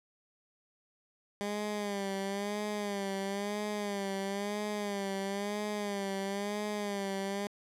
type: tone with vibrato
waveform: 15% pulse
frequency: 202 Hz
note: G#3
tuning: 48 cents flat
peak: -27 dBFS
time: 1.41-7.47 s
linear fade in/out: 0 ms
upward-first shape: sine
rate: 1 Hz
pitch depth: 66 cents each way
effects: low-pass 11000 Hz 12 dB/octave